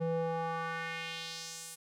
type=tone with band-pass filter sweep; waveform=square; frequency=164.81 Hz; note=E3; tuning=in tune; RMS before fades=-37 dBFS; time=0-1.76 s; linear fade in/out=20 ms; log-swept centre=370 to 10000 Hz; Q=1.9; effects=none